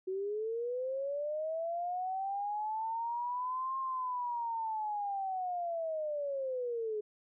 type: linear two-way sweep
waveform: sine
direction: up then down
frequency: 370 to 1067 to 416.4 Hz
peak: -33 dBFS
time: 0.07-7.01 s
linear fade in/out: 10 ms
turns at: 3.78 s
effects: none